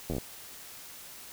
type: slowing click train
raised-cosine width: 2 ms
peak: -20 dBFS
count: 7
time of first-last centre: 0.1-0.183 s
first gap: 11 ms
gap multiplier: 1.09
effects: white hiss -47 dBFS RMS until 1.32 s